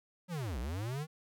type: linear two-way sweep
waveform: square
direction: down then up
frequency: 188.2 to 55 to 161.9 Hz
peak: -36 dBFS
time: 0.28-1.07 s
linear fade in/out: 50 ms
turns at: 0.59 s
effects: none